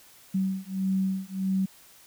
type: beating tone pair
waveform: sine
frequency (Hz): 190 / 191.6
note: F#3 / G3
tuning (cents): +46 / -39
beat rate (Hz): 1.6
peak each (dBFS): -28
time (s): 0.34-1.66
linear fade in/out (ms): 10
effects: white hiss -54 dBFS RMS until 2.06 s